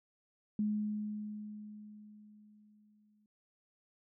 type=tone with exponential decay; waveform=sine; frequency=210.7 Hz; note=G#3; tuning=25 cents sharp; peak=-29 dBFS; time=0.59-3.26 s; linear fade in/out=2 ms; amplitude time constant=580 ms; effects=none